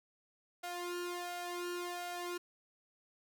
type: tone with flanger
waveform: sawtooth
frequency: 352.4 Hz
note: F4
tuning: 16 cents sharp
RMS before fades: -41 dBFS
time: 0.63-2.38 s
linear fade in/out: 10 ms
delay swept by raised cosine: 1.5 to 2.14 ms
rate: 1.4 Hz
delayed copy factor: +0.8
effects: none